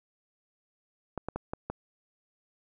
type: clicks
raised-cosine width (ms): 1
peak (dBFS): -19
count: 5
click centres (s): 1.177 / 1.286 / 1.36 / 1.535 / 1.7
effects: none